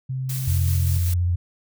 sine tone, 130.81 Hz, C3, in tune, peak -24 dBFS, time 0.09-0.99 s, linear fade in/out 10 ms
blue noise with tremolo, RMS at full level -32 dBFS, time 0.29-1.14 s, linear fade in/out 5 ms, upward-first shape square, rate 5.2 Hz, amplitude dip 25%
sine tone with vibrato, 88 Hz, F2, 14 cents sharp, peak -18 dBFS, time 0.47-1.36 s, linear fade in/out 10 ms, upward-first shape sine, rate 15 Hz, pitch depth 33 cents each way
effects none

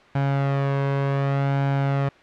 sawtooth tone with flanger, 138.59 Hz, C#3, in tune, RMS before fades -22 dBFS, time 0.15-2.09 s, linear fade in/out 5 ms, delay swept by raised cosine 1.3 to 1.92 ms, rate 0.66 Hz, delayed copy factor +0.5, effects white hiss -49 dBFS RMS until 2.22 s + low-pass 2000 Hz 12 dB/octave

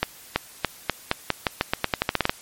accelerating click train, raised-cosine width 0.3 ms, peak -3 dBFS, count 17, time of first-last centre 0.03-2.295 s, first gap 330 ms, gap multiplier 0.87, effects white hiss -46 dBFS RMS until 2.41 s + MP3 64 kbps

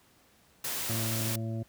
white noise, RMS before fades -34 dBFS, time 0.64-1.36 s, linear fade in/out 5 ms
harmonic tone, 112.4 Hz, A2, 37 cents sharp, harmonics 1 / 2 / 3 / 5 / 6, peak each -32 / -38 / -42 / -46 / -48 dBFS, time 0.89-1.63 s, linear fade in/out 5 ms
effects pink hiss -63 dBFS RMS until 1.68 s + high-pass 60 Hz 12 dB/octave

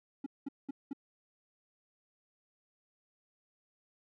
triangle tone bursts, 277.2 Hz, C#4, in tune, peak -33 dBFS, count 4, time 0.24-0.932 s, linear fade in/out 5 ms, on 23 ms, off 200 ms, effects none

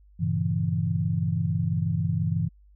sine chord, G diminished seventh, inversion none, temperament equal with one note detuned, 98.28 / 116.54 / 138.59 / 164.81 Hz, G2 / Bb2 / Db3 / Fb3, +5 / 0 / 0 / 0 cents, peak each -28 / -31 / -30 / -26 dBFS, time 0.19-2.49 s, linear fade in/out 20 ms, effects added 50 Hz sine -52 dBFS peak until 2.75 s

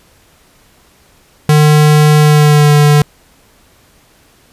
square tone with pitch glide, 150.9 to 147.62 Hz, D3 to D3, +47 to +9 cents, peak -5 dBFS, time 1.49-3.02 s, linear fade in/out 2 ms, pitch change -38 cents, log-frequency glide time 2.19-2.73 s, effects pink hiss -48 dBFS RMS until 4.52 s + resampled to 32000 Hz

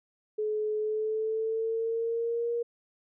sine tone with pitch glide, 427.3 to 471.4 Hz, G#4 to A#4, +49 to +19 cents, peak -27 dBFS, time 0.38-2.63 s, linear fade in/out 10 ms, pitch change +170 cents, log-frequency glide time 0.78-2.52 s, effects none

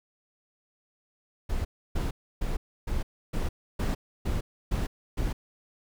brown noise bursts, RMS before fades -28 dBFS, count 9, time 1.49-5.33 s, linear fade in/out 10 ms, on 160 ms, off 300 ms, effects none

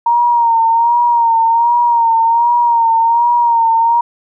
sine tone with vibrato, 932.3 Hz, A#5, in tune, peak -8 dBFS, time 0.06-4.01 s, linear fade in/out 5 ms, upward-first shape sine, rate 1.3 Hz, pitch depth 47 cents each way, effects none

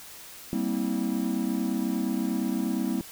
triangle chord, C dominant seventh, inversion second, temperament equal with one note detuned, 196 / 233.1 / 261.6 / 324.2 Hz, G3 / Bb3 / C4 / E4, 0 / 0 / 0 / -29 cents, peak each -29 / -28 / -29 / -30 dBFS, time 0.53-3.01 s, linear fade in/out 0 ms, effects white hiss -45 dBFS RMS until 3.11 s

